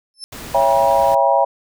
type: tone with exponential growth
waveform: 35% pulse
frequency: 5274 Hz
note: E8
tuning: in tune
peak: -22 dBFS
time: 0.14-0.24 s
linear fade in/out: 0 ms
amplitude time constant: 20 ms
type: noise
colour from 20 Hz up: pink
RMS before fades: -33 dBFS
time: 0.32-1.15 s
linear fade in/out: 5 ms
type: chord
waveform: sine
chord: C# diminished seventh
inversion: none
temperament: just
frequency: 554.4 / 665.2 / 798.3 / 957.9 Hz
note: C#5 / E5 / G5 / Bb5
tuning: 0 / +16 / +31 / +47 cents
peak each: -17 dBFS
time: 0.54-1.45 s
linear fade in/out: 10 ms
effects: none